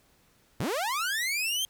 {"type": "linear sweep", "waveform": "sawtooth", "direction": "up", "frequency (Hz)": [87.3, 3216], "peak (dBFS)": -24, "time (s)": [0.6, 1.65], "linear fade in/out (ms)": 0, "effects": ["pink hiss -64 dBFS RMS until 1.69 s"]}